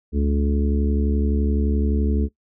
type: harmonic tone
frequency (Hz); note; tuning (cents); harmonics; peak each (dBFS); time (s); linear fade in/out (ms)
71.7; D2; -41; 1 / 3 / 4 / 5 / 6; -19 / -24 / -28 / -32 / -30; 0.12-2.29; 50
effects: noise-tail reverb RT60 0.1 s tail -19 dB re dry